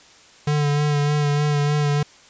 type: tone with vibrato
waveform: square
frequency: 146.83 Hz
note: D3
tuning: in tune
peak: -18 dBFS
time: 0.47-2.03 s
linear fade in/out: 5 ms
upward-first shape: sine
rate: 3.3 Hz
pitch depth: 26 cents each way
effects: white hiss -49 dBFS RMS until 2.29 s + resampled to 16000 Hz